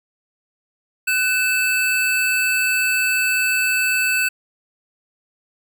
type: tone pair together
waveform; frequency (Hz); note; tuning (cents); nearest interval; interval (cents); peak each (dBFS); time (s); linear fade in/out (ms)
square; 1505.5 / 2629; F#6 / E7; +30 / -5; minor seventh; 965; -22 / -19; 1.07-4.29; 10
effects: none